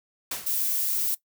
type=noise with exponential decay; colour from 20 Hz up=white; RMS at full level=-28 dBFS; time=0.31-0.66 s; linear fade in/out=5 ms; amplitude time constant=75 ms
type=noise; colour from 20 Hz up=violet; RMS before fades=-26 dBFS; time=0.46-1.15 s; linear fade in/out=10 ms
effects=noise-tail reverb RT60 0.1 s tail -18 dB re dry